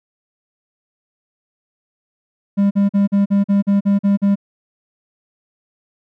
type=tone bursts; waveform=triangle; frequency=200 Hz; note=G3; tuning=35 cents sharp; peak=-9 dBFS; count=10; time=2.57-4.357 s; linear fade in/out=20 ms; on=140 ms; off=43 ms; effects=none